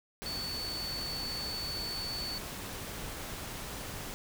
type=tone in noise; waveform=sine; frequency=4471 Hz; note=C#8; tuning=14 cents sharp; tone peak=-36 dBFS; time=0.26-2.38 s; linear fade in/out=0 ms; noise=pink; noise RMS=-41 dBFS; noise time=0.22-4.14 s; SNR=+2 dB; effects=none

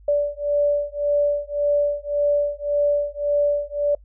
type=beating tone pair; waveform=sine; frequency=580 / 581.8 Hz; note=D5 / D5; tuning=-22 / -16 cents; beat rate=1.8 Hz; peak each=-21 dBFS; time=0.08-3.95 s; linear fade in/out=5 ms; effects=noise-tail reverb RT60 0.1 s tail -25 dB re dry + added 50 Hz sine -45 dBFS peak until 4.04 s

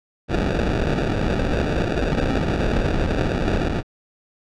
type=noise with sample-and-hold; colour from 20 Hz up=pink; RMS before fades=-21 dBFS; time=0.28-3.83 s; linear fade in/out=50 ms; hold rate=1050 Hz; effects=low-pass 4000 Hz 12 dB/octave

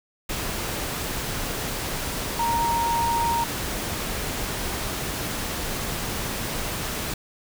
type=tone in noise; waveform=sine; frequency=932.3 Hz; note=A#5; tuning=in tune; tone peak=-21 dBFS; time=2.39-3.44 s; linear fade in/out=5 ms; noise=pink; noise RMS=-29 dBFS; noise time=0.29-7.14 s; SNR=+5 dB; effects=none

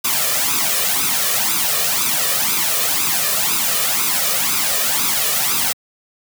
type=noise with flanger; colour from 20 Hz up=white; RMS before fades=-18 dBFS; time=0.04-5.73 s; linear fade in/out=10 ms; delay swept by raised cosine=0.8 to 1.72 ms; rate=2 Hz; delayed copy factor=+0.7; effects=high-pass 150 Hz 12 dB/octave

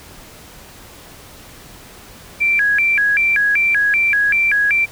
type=tone with vibrato; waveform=sine; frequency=1975.5 Hz; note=B6; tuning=in tune; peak=-12 dBFS; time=2.4-4.86 s; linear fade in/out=20 ms; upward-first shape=square; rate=2.6 Hz; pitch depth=300 cents each way; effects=pink hiss -40 dBFS RMS until 4.91 s

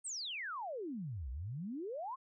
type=exponential two-way sweep; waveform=sine; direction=down then up; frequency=8990 to 58.7 to 1112 Hz; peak=-39 dBFS; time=0.04-2.16 s; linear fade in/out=20 ms; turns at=1.3 s; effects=none

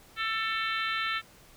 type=harmonic tone; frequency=444.5 Hz; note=A4; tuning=18 cents sharp; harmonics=3 / 4 / 5 / 6 / 7 / 8 / 9; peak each=-32 / -34 / -36 / -38 / -39 / -40 / -41 dBFS; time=0.16-1.22 s; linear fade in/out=50 ms; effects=pink hiss -56 dBFS RMS until 1.56 s

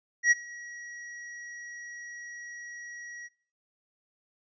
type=tone with ADSR envelope; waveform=square; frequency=1912 Hz; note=A#6; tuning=43 cents sharp; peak=-17 dBFS; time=0.23-3.29 s; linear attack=83 ms; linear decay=24 ms; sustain=-24 dB; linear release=32 ms; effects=noise-tail reverb RT60 0.6 s tail -26 dB re dry + resampled to 16000 Hz

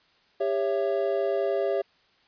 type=chord; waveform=triangle; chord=C# diminished; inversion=second; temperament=just; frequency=399.1 / 554.4 / 665.2 Hz; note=G4 / C#5 / E5; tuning=+31 / 0 / +16 cents; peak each=-25 / -26 / -27 dBFS; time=0.4-1.82 s; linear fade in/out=10 ms; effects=white hiss -63 dBFS RMS until 2.27 s + resampled to 11025 Hz

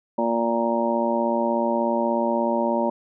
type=harmonic tone; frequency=116.54 Hz; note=A#2; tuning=in tune; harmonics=2 / 3 / 4 / 5 / 6 / 7 / 8; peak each=-25 / -28 / -35 / -24 / -35 / -32 / -26 dBFS; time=0.18-2.9 s; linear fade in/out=5 ms; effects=none

